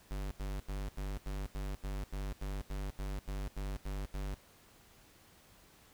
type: tone bursts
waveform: square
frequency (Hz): 49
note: G1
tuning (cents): 0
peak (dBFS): -37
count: 15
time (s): 0.11-4.342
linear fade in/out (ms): 0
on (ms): 200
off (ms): 88
effects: pink hiss -62 dBFS RMS until 5.93 s